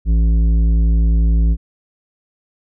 sine tone with tanh clipping, 55.7 Hz, A1, 22 cents sharp, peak -12 dBFS, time 0.05-1.57 s, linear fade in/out 50 ms, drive 10 dB, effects none

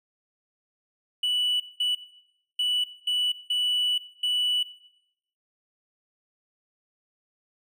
triangle tone bursts at uneven times, 2960 Hz, F#7, in tune, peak -20 dBFS, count 6, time 1.23-1.6 / 1.8-1.95 / 2.59-2.84 / 3.07-3.32 / 3.5-3.98 / 4.23-4.63 s, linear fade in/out 5 ms, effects noise-tail reverb RT60 0.8 s tail -17 dB re dry + tanh soft clip ceiling -16 dBFS

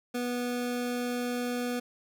25% pulse tone, 244.7 Hz, B3, 16 cents flat, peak -26 dBFS, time 0.14-1.8 s, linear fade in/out 10 ms, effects none

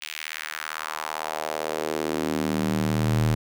square tone with high-pass filter sweep, 38.89 Hz, D#1, in tune, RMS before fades -27 dBFS, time 0.01-3.35 s, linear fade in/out 10 ms, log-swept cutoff 2700 to 97 Hz, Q 2, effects none

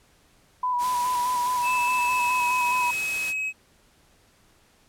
sine tone with vibrato, 987.8 Hz, B5, in tune, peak -22 dBFS, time 0.63-2.91 s, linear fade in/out 5 ms, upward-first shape square, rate 4.8 Hz, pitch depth 23 cents each way
white noise, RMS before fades -35 dBFS, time 0.78-3.34 s, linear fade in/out 50 ms
triangle tone with pitch glide, 2619 to 2553 Hz, E7 to D#7, -12 to +44 cents, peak -24 dBFS, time 1.62-3.53 s, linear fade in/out 50 ms, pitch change -44 cents, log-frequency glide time 2.01-2.49 s
effects pink hiss -60 dBFS RMS until 4.88 s + low-pass 12000 Hz 12 dB/octave

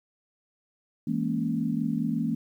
sine chord, A# half-diminished seventh, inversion second, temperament equal, 164.81 / 207.7 / 233.1 / 277.2 Hz, E3 / G#3 / A#3 / C#4, 0 / 0 / 0 / 0 cents, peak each -31 / -32 / -28 / -32 dBFS, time 1.07-2.35 s, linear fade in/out 5 ms, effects 10-bit

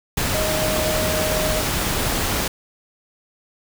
sine tone in noise, 622.3 Hz, D#5, in tune, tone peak -23 dBFS, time 0.34-1.61 s, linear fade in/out 5 ms, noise pink, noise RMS -22 dBFS, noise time 0.17-2.48 s, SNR -4 dB, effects none

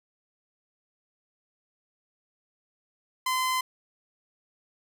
sawtooth tone, 1028 Hz, C6, 31 cents flat, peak -21 dBFS, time 3.26-3.61 s, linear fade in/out 5 ms, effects none

